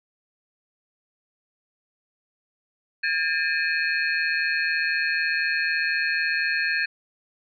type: tone cluster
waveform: sine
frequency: 1622 / 1786 / 2400 / 2538 / 4287 Hz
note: G#6 / A6 / D7 / D#7 / C8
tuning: -41 / +25 / +37 / +34 / +41 cents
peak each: -25 / -27 / -32 / -29 / -32 dBFS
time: 3.03-6.86 s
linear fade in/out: 10 ms
effects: none